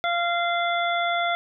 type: harmonic tone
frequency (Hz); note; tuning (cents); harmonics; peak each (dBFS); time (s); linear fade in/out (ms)
691; F5; -19; 1 / 2 / 3 / 5; -24 / -27 / -29 / -31; 0.04-1.35; 0
effects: none